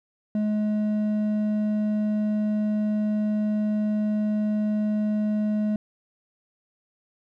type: tone with hard clipping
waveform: sine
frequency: 211.6 Hz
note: G#3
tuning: 33 cents sharp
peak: -23 dBFS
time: 0.35-5.76 s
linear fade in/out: 2 ms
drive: 5 dB
effects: none